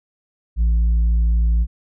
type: tone with tanh clipping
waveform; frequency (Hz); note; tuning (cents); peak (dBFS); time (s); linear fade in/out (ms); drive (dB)
sine; 56.5; A1; +47; -14; 0.56-1.67; 50; 3
effects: none